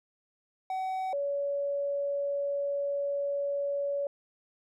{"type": "tone pair in turn", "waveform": ["triangle", "sine"], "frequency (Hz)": [755, 565.6], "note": ["F#5", "C#5"], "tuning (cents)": [35, 35], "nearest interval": "perfect fourth", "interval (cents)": 500, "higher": "first", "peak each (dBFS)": -28, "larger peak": "neither", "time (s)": [[0.7, 1.13], [1.13, 4.07]], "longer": "second", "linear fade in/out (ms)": 2, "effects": []}